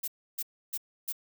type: noise bursts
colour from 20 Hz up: violet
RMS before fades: -33 dBFS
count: 4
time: 0.03-1.126 s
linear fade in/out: 10 ms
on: 49 ms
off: 300 ms
effects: none